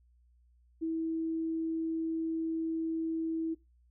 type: tone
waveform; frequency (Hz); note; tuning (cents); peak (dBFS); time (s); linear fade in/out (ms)
sine; 324.7; E4; -26; -30; 0.81-3.55; 20
effects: noise-tail reverb RT60 0.2 s tail -19 dB re dry + added 60 Hz sine -62 dBFS peak until 3.9 s